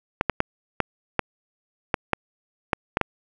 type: clicks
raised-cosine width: 0.5 ms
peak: -4 dBFS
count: 10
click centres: 0.211 / 0.297 / 0.404 / 0.803 / 1.193 / 1.942 / 2.133 / 2.732 / 2.971 / 3.013 s
effects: none